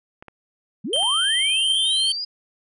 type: clicks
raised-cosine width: 0.5 ms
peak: -25 dBFS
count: 4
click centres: 0.225 / 0.283 / 0.962 / 1.029 s
type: linear sweep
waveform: sine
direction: up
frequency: 162.7 to 4978 Hz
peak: -25 dBFS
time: 0.84-2.25 s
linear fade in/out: 10 ms
type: tone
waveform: square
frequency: 3136 Hz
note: G7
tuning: in tune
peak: -19 dBFS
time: 0.93-2.12 s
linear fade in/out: 2 ms
effects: resampled to 24000 Hz